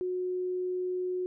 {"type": "tone", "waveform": "sine", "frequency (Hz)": 364.8, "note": "F#4", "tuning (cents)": -24, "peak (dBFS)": -29, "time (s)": [0.01, 1.26], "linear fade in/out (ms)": 0, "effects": []}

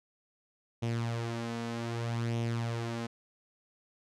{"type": "tone with flanger", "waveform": "sawtooth", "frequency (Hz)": 116.54, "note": "A#2", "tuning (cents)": 0, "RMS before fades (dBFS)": -34, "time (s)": [0.82, 3.07], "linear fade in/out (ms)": 10, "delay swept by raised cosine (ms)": [0.32, 4.12], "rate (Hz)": 0.64, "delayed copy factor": 0.55, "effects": ["low-pass 7000 Hz 12 dB/octave"]}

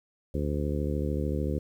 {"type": "harmonic tone", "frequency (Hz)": 73.42, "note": "D2", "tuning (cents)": 0, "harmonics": [1, 2, 3, 4, 5, 6, 7], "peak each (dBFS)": [-30, -33, -35, -36, -37, -38, -38], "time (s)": [0.34, 1.59], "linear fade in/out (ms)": 5, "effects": ["10-bit"]}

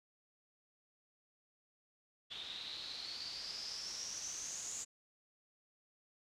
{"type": "noise with low-pass filter sweep", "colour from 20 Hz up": "white", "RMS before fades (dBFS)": -45, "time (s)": [2.3, 4.85], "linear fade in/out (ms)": 20, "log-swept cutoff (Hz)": [3500, 7100], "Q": 9.5, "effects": []}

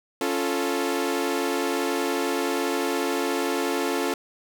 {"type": "chord", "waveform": "sawtooth", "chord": "Db augmented", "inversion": "none", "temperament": "equal", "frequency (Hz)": [277.2, 349.2, 440], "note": ["Db4", "F4", "A4"], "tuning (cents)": [0, 0, 0], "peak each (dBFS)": -24, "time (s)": [0.21, 4.14], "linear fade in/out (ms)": 2, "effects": []}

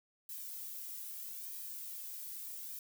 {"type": "noise with flanger", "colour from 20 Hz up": "violet", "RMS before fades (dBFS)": -45, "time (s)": [0.29, 2.79], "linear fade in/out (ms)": 2, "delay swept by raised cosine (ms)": [1.4, 2.25], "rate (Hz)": 0.78, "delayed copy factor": -0.65, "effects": []}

